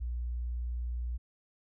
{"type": "tone", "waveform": "sine", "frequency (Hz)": 59.9, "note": "A#1", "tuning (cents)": 48, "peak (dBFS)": -32, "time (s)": [0, 1.18], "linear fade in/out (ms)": 20, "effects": []}